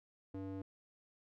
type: tone with band-pass filter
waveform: square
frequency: 96.4 Hz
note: G2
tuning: 28 cents flat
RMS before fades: -44 dBFS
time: 0.34-0.62 s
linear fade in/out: 5 ms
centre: 320 Hz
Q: 1.5
effects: none